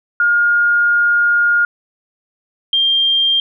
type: tone pair in turn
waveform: sine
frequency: 1421 / 3190 Hz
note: F6 / G7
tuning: +30 / +30 cents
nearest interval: octave + major second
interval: 1400 cents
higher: second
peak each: -10 / -11 dBFS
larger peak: first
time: 0.2-1.65 / 2.73-3.4 s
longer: first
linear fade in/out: 2 ms
effects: none